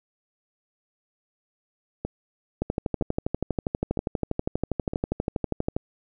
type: two click trains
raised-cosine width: 2 ms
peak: -11 / -15 dBFS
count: 40 / 4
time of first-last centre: 2.62-5.765 / 2.05-4.935 s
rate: 12.4 / 1.04 Hz
effects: none